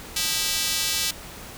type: tone with high-pass filter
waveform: square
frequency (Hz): 178.1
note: F3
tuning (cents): +34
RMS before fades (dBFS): -25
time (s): 0.16-1.11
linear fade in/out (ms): 5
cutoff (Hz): 3800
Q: 1
effects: pink hiss -40 dBFS RMS until 1.57 s